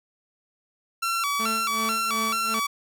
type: tone with vibrato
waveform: sawtooth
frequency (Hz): 1244.5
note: D#6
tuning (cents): 0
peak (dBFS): -20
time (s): 1.02-2.67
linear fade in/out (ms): 10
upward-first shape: square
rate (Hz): 2.3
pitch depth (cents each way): 150
type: tone with tremolo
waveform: sawtooth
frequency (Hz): 221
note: A3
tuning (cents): +8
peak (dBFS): -25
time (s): 1.39-2.6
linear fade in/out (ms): 10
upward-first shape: sine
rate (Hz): 2.7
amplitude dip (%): 85
effects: none